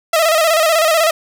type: tone with vibrato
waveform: sawtooth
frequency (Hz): 645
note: E5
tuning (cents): -38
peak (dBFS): -7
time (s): 0.13-1.11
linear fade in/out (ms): 5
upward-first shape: square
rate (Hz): 16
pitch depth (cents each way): 62
effects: none